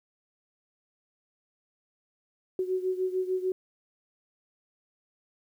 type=beating tone pair; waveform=sine; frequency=370 / 376.7 Hz; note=F#4 / F#4; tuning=0 / +31 cents; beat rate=6.7 Hz; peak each=-28 / -32 dBFS; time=2.59-3.52 s; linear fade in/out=2 ms; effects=10-bit